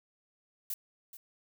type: noise with echo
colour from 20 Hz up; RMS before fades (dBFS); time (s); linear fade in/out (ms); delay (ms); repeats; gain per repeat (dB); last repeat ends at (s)
violet; -36; 0.7-0.74; 2; 430; 1; -13; 1.17
effects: none